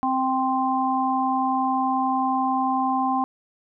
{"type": "harmonic tone", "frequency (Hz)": 261.6, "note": "C4", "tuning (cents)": 0, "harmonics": [1, 3, 4], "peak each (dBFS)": [-25, -23, -25], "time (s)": [0.03, 3.24], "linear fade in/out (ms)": 0, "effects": []}